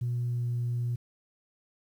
sine tone with pitch glide, 121.2 to 120.43 Hz, B2 to B2, -32 to -43 cents, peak -26 dBFS, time 0.01-0.96 s, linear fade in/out 10 ms, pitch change -11 cents, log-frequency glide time 0.25-0.49 s, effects tanh soft clip ceiling -24 dBFS + 10-bit

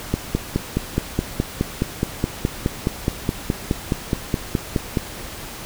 click train, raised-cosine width 3 ms, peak -5 dBFS, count 24, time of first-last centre 0.14-4.972 s, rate 4.76 Hz, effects pink hiss -34 dBFS RMS until 5.65 s

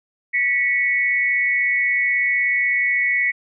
sine tone pair together, 1953.2 / 2217 Hz, B6 / C#7, -20 / 0 cents, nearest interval major second, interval 220 cents, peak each -19 dBFS, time 0.33-3.32 s, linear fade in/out 20 ms, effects none

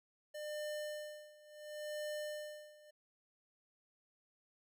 square tone with tremolo, 600 Hz, D5, 37 cents sharp, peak -40 dBFS, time 0.34-2.91 s, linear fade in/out 10 ms, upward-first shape sine, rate 0.71 Hz, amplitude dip 90%, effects none

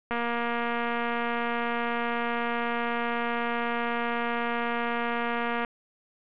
click train, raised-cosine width 0.5 ms, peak -15 dBFS, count 1308, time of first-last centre 0.11-5.648 s, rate 236 Hz, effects resampled to 8000 Hz + 7-bit

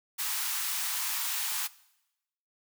white high-pass noise, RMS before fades -32 dBFS, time 0.18-1.68 s, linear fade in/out 20 ms, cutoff 820 Hz, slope 48 dB/octave, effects noise-tail reverb RT60 0.9 s tail -20 dB re dry

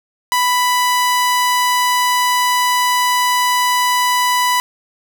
sawtooth tone, 990 Hz, B5, 4 cents sharp, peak -9 dBFS, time 0.32-4.6 s, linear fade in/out 0 ms, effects none

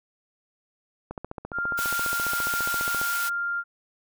click train, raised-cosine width 1 ms, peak -20 dBFS, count 29, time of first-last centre 1.11-3.015 s, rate 14.7 Hz
sine tone, 1397 Hz, F6, in tune, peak -25 dBFS, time 1.52-3.64 s, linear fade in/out 50 ms
white high-pass noise, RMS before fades -32 dBFS, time 1.77-3.3 s, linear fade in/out 20 ms, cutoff 700 Hz, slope 24 dB/octave
effects none

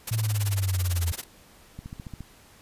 white noise with tremolo, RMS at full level -31 dBFS, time 0.07-1.24 s, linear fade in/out 5 ms, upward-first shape sine, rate 18 Hz, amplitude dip 100%
sine exponential sweep, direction down, 112.8 to 83.3 Hz, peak -23 dBFS, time 0.11-1.12 s, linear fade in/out 5 ms
click train, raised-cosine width 5 ms, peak -25 dBFS, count 7, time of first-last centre 1.79-2.207 s, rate 14.4 Hz
effects pink hiss -54 dBFS RMS until 2.61 s + resampled to 32000 Hz

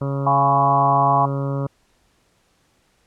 harmonic tone, 138.59 Hz, C#3, in tune, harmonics 1 / 2 / 3 / 4 / 5 / 6 / 7 / 8 / 9 / 10, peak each -22 / -29 / -32 / -30 / -42 / -45 / -38 / -39 / -39 / -47 dBFS, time 0.01-1.67 s, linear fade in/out 5 ms
sine chord, C# dominant seventh, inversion first, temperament just, 693 / 831.5 / 997.9 / 1108.7 Hz, E#5 / G#5 / B5 / C#6, -14 / +2 / +18 / 0 cents, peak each -20 dBFS, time 0.26-1.26 s, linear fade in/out 10 ms
effects pink hiss -62 dBFS RMS until 3.06 s + low-pass 10000 Hz 12 dB/octave

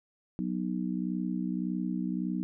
harmonic tone, 61.74 Hz, B1, in tune, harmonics 3 / 4 / 5, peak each -32 / -34 / -36 dBFS, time 0.39-2.43 s, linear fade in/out 0 ms, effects none

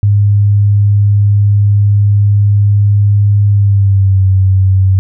sine tone with pitch glide, 102.2 to 95.36 Hz, G#2 to G2, -27 to -47 cents, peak -5 dBFS, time 0.03-4.99 s, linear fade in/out 0 ms, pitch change -120 cents, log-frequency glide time 3.48-4.25 s, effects none

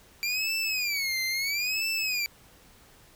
25% pulse tone with vibrato, 2349 Hz, D7, in tune, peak -23 dBFS, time 0.23-2.26 s, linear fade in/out 0 ms, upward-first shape sine, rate 0.75 Hz, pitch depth 210 cents each way, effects pink hiss -56 dBFS RMS until 3.15 s

